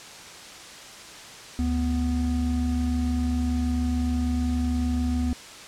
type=tone pair together; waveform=triangle; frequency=73.4 / 246.9 Hz; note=D2 / B3; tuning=0 / 0 cents; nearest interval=octave + major sixth; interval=2100 cents; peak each=-23 dBFS; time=1.59-5.33 s; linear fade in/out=0 ms; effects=white hiss -42 dBFS RMS until 5.67 s + low-pass 7000 Hz 12 dB/octave

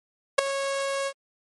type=tone with ADSR envelope; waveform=sawtooth; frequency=550 Hz; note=C#5; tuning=14 cents flat; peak=-7 dBFS; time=0.38-1.13 s; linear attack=10 ms; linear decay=4 ms; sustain=-15 dB; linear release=60 ms; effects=MP3 48 kbps

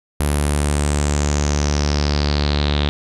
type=tone with low-pass filter sweep; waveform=sawtooth; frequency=73.1 Hz; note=D2; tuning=7 cents flat; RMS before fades=-18 dBFS; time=0.2-2.89 s; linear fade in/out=0 ms; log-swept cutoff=11000 to 3600 Hz; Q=5.6; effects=none

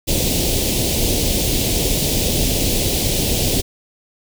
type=band-stop noise; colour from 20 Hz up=pink; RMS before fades=-18 dBFS; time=0.07-3.62 s; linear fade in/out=20 ms; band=620 to 2800 Hz; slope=24 dB/octave; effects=none

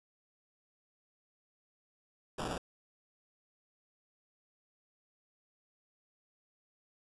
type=noise with sample-and-hold; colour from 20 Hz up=violet; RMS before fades=-38 dBFS; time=2.38-2.58 s; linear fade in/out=5 ms; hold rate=2100 Hz; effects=resampled to 24000 Hz

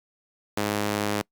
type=tone with high-pass filter; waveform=sawtooth; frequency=103.83 Hz; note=G#2; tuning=in tune; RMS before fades=-27 dBFS; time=0.57-1.22 s; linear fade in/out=5 ms; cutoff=240 Hz; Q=0.66; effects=noise-tail reverb RT60 0.1 s tail -25 dB re dry + Opus 48 kbps

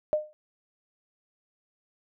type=tone with exponential decay; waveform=sine; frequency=609 Hz; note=D#5; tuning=37 cents flat; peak=-18 dBFS; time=0.13-0.33 s; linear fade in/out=0 ms; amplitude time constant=43 ms; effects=none

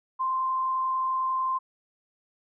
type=tone with frequency modulation; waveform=sine; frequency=1044 Hz; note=C6; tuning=4 cents flat; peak=-24 dBFS; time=0.19-1.59 s; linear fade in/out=20 ms; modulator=31.2 Hz; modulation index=0.34; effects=none

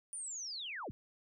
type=linear sweep; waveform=sine; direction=down; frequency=9550 to 32.27 Hz; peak=-40 dBFS; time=0.13-0.91 s; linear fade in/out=0 ms; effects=none

